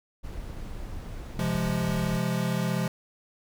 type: noise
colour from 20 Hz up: brown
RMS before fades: -37 dBFS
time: 0.23-2.18 s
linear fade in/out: 20 ms
type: chord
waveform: square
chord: F minor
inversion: second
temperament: equal with one note detuned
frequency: 130.81 / 172.21 / 207.7 Hz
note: C3 / F3 / Ab3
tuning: 0 / -24 / 0 cents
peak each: -31 / -29 / -32 dBFS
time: 1.39-2.88 s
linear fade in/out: 2 ms
effects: none